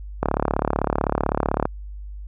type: click train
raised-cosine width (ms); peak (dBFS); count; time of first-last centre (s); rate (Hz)
1; -5; 52; 0.23-1.655; 35.8
effects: added 50 Hz sine -32 dBFS peak until 2.27 s